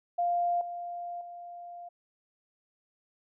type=tone with level steps; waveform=sine; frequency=698.5 Hz; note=F5; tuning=in tune; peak=-25 / -35 / -41 dBFS; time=0.18-1.89 s; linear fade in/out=10 ms; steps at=0.61 / 1.21 s; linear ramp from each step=2 ms; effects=none